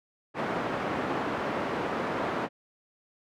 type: band-pass noise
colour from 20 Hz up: pink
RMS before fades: -31 dBFS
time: 0.34-2.49 s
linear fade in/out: 50 ms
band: 240 to 1500 Hz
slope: 12 dB/octave
effects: none